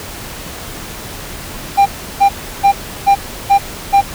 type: tone bursts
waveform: triangle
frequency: 796 Hz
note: G5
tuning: 26 cents sharp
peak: -3 dBFS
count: 6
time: 1.77-4.016 s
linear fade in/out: 20 ms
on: 91 ms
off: 340 ms
effects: pink hiss -28 dBFS RMS until 4.14 s